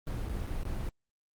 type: noise with dropouts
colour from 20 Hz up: brown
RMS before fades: -34 dBFS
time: 0.07-0.89 s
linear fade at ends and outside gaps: 0 ms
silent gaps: 0.288-0.295 / 0.467-0.473 / 0.632-0.653 s
effects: Opus 24 kbps